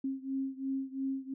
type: beating tone pair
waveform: sine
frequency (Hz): 267.4 / 270.3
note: C4 / C#4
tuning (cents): +38 / -44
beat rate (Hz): 2.9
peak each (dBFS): -35 / -37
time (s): 0.04-1.34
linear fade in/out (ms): 5
effects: none